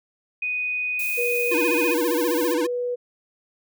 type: tone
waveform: sine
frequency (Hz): 2488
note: D#7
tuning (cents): -1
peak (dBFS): -23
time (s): 0.42-1.94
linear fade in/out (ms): 5
type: noise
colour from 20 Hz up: violet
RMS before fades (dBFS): -32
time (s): 0.99-2.54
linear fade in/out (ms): 5
type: tone with pitch glide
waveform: sine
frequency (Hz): 482 to 489.9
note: B4 to B4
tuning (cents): -42 to -14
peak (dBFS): -23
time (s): 1.17-2.96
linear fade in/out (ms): 20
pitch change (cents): +28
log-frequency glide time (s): 2.01-2.79
type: tone with vibrato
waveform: square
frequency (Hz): 326.7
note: E4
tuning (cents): -15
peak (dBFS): -23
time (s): 1.51-2.67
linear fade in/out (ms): 10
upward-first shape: sine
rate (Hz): 15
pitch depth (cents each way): 160
effects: none